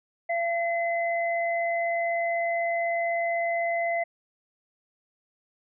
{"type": "tone pair together", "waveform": "sine", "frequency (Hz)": [681, 2039], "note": ["F5", "C7"], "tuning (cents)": [-44, -45], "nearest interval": "octave + perfect fifth", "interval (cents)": 1899, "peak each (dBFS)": [-25, -30], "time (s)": [0.29, 4.04], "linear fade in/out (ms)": 10, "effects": []}